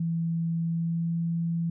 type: tone with pitch glide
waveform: sine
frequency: 166.1 to 167.64 Hz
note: E3 to E3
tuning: +13 to +29 cents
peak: -25 dBFS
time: 0-1.7 s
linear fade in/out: 5 ms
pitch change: +16 cents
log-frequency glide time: 0.63-1.14 s
effects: none